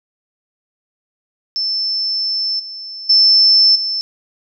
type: tone with level steps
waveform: sine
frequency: 5300 Hz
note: E8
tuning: 9 cents sharp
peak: -16 / -27 / -7 / -17 dBFS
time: 1.56-4.01 s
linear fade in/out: 0 ms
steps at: 2.59 / 3.09 / 3.75 s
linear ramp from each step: 10 ms
effects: none